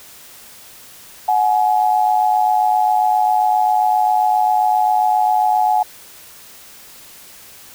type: tone pair together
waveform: sine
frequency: 737 / 844.5 Hz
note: F#5 / G#5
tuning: -7 / +29 cents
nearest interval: major second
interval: 236 cents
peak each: -15 dBFS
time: 1.28-5.83 s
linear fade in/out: 5 ms
effects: white hiss -41 dBFS RMS until 7.74 s